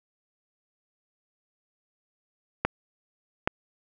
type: clicks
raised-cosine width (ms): 0.5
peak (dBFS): -7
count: 2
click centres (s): 2.65 / 3.475
effects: none